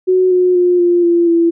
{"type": "tone with pitch steps", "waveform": "sine", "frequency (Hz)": [370, 363, 356.2, 349.4, 342.8, 336.4], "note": ["F#4", "F#4", "F4", "F4", "F4", "E4"], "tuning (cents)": [0, -33, 34, 1, -32, 35], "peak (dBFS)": -8, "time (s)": [0.07, 1.51], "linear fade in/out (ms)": 20, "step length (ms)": 240, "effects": []}